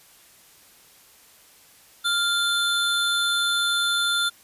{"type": "tone pair together", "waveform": "square", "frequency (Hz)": [1396.9, 3529], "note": ["F6", "A7"], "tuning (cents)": [0, 4], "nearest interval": "octave + major third", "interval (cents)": 1604, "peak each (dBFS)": -24, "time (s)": [2.04, 4.3], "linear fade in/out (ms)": 20, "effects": ["white hiss -53 dBFS RMS until 4.43 s", "resampled to 32000 Hz"]}